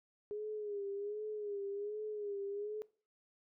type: tone with vibrato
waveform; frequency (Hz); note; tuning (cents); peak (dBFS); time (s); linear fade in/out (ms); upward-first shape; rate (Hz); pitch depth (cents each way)
sine; 412.7; G#4; -11; -38; 0.31-2.82; 0; sine; 1.3; 65
effects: noise-tail reverb RT60 0.4 s tail -20 dB re dry